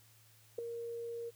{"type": "tone with ADSR envelope", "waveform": "sine", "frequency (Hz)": 467.3, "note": "A#4", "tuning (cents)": 4, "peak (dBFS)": -30, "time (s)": [0.58, 1.31], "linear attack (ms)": 8, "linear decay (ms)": 3, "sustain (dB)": -9, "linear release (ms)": 28, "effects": ["added 110 Hz sine -65 dBFS peak until 1.35 s", "white hiss -65 dBFS RMS until 1.35 s"]}